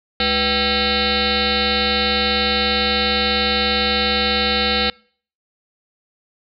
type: tone with frequency modulation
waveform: sine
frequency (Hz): 2179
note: C#7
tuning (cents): -30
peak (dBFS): -15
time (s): 0.2-4.9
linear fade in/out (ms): 2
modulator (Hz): 281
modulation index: 7.6
effects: noise-tail reverb RT60 0.5 s tail -26 dB re dry